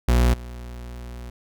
40% pulse tone with level steps, 60.3 Hz, B1, 41 cents flat, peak -14 / -33 dBFS, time 0.08-1.3 s, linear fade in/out 5 ms, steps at 0.33 s, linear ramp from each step 10 ms, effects none

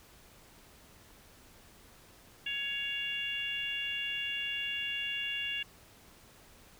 harmonic tone with a mistuned harmonic, 558 Hz, C#5, 11 cents sharp, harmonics 3 / 4 / 5 / 6, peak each -42 / -43 / -34 / -43 dBFS, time 2.46-5.63 s, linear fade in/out 5 ms, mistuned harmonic 6, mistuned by +21 cents, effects pink hiss -58 dBFS RMS until 6.79 s

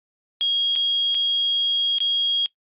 sine tone with dropouts, 3274 Hz, G#7, 25 cents flat, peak -18 dBFS, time 0.41-2.46 s, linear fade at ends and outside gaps 0 ms, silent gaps 0.754-0.76 / 1.145-1.15 / 1.984-2.004 s, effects noise-tail reverb RT60 0.1 s tail -20 dB re dry + resampled to 8000 Hz

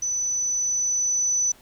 sine tone with level ramp, 5990 Hz, F#8, 20 cents sharp, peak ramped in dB -23 to -19 dBFS, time 0.02-1.52 s, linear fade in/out 5 ms, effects pink hiss -53 dBFS RMS until 1.61 s

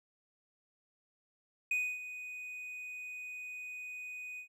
triangle tone with ADSR envelope, 2489 Hz, D#7, in tune, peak -27 dBFS, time 1.71-4.48 s, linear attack 4 ms, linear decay 270 ms, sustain -13 dB, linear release 93 ms, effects none

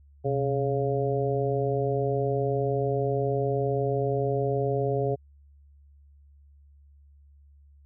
harmonic tone with a mistuned harmonic, 139.1 Hz, C#3, 6 cents sharp, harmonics 1 / 2 / 3 / 4 / 5, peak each -28 / -37 / -27 / -31 / -33 dBFS, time 0.24-5.16 s, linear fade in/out 20 ms, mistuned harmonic 1, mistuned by -120 cents, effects added 71 Hz sine -52 dBFS peak until 7.85 s

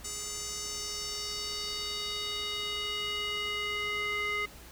square tone with band-pass filter sweep, 415.3 Hz, G#4, in tune, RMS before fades -35 dBFS, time 0.04-4.46 s, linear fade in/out 10 ms, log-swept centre 7400 to 2000 Hz, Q 2.7, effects added 60 Hz sine -53 dBFS peak until 4.71 s + pink hiss -51 dBFS RMS until 4.71 s

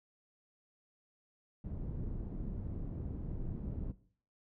pink low-pass noise, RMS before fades -40 dBFS, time 1.64-3.92 s, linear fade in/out 5 ms, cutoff 230 Hz, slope 12 dB/octave, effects noise-tail reverb RT60 0.5 s tail -17 dB re dry

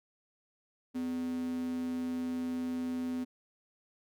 square tone with high-pass filter, 84.2 Hz, E2, 37 cents sharp, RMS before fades -35 dBFS, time 0.94-3.25 s, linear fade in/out 20 ms, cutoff 260 Hz, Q 7.1, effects none

